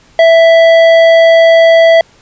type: tone with hard clipping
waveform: triangle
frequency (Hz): 660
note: E5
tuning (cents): +2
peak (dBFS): -4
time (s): 0.19-2.01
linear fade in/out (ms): 2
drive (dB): 14
effects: pink hiss -45 dBFS RMS until 2.21 s + resampled to 16000 Hz